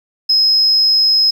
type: tone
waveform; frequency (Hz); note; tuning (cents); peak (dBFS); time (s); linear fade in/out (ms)
sine; 5120; D#8; +49; -8; 0.29-1.31; 10
effects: tanh soft clip ceiling -4 dBFS + 7-bit